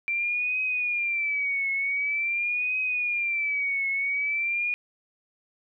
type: tone with vibrato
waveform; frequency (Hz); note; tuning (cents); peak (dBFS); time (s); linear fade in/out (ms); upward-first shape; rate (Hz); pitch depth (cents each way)
sine; 2349; D7; 0; -24; 0.08-4.74; 0; triangle; 0.46; 130
effects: none